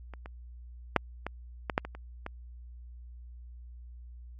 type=clicks; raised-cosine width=0.5 ms; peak=-29 / -28 / -6 / -18 / -14 / -9 / -23 / -29 / -21 dBFS; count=9; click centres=0.137 / 0.259 / 0.963 / 1.266 / 1.698 / 1.779 / 1.85 / 1.95 / 2.264 s; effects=added 60 Hz sine -44 dBFS peak until 4.39 s + MP3 64 kbps